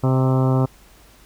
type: harmonic tone with a mistuned harmonic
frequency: 130.81 Hz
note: C3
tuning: in tune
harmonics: 1 / 2 / 3 / 4 / 5 / 6 / 7 / 8 / 9 / 10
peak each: -16 / -22 / -26 / -28 / -30 / -32 / -33 / -34 / -35 / -36 dBFS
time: 0.03-0.66 s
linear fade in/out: 10 ms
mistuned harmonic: 5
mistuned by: -27 cents
effects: added 50 Hz sine -51 dBFS peak until 1.25 s + pink hiss -51 dBFS RMS until 1.25 s

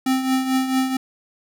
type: tone with tremolo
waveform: square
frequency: 261.6 Hz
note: C4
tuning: in tune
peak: -16 dBFS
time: 0.06-0.97 s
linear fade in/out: 5 ms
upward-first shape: triangle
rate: 4.5 Hz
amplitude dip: 65%
effects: none

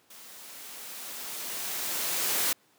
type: noise with level ramp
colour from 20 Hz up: white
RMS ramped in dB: -49 to -26 dBFS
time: 0.1-2.53 s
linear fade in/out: 5 ms
effects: pink hiss -64 dBFS RMS until 2.78 s + high-pass 200 Hz 12 dB/octave

